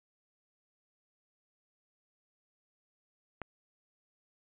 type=click; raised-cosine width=0.5 ms; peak=-23 dBFS; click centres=3.417 s; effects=resampled to 8000 Hz + 9-bit